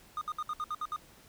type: tone bursts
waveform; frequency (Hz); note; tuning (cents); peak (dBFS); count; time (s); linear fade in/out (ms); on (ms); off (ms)
triangle; 1226; D#6; -26; -30; 8; 0.17-0.962; 2; 43; 64
effects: pink hiss -58 dBFS RMS until 1.28 s